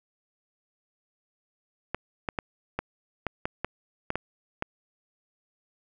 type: clicks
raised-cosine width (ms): 0.5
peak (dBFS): -13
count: 10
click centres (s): 1.946 / 2.288 / 2.388 / 2.79 / 3.267 / 3.455 / 3.646 / 4.104 / 4.156 / 4.624
effects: none